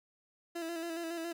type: tone with vibrato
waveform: 30% pulse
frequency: 333.8 Hz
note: E4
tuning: 22 cents sharp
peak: -34 dBFS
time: 0.55-1.33 s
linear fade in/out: 10 ms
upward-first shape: square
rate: 7.2 Hz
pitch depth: 36 cents each way
effects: none